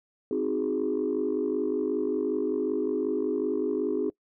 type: chord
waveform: sine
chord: Ab dominant seventh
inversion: first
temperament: equal with one note detuned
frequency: 261.6 / 312.7 / 370 / 415.3 Hz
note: C4 / Eb4 / Gb4 / Ab4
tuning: 0 / +9 / 0 / 0 cents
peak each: -31 / -30 / -30 / -28 dBFS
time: 0.31-4.1 s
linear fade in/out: 2 ms
effects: noise-tail reverb RT60 0.1 s tail -23 dB re dry + tanh soft clip ceiling -18 dBFS